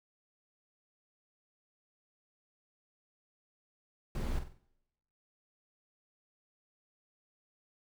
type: noise with echo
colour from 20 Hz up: brown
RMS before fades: -34 dBFS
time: 4.15-4.39 s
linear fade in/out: 2 ms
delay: 47 ms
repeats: 4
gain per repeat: -8 dB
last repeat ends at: 4.578 s
effects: noise-tail reverb RT60 0.9 s tail -22 dB re dry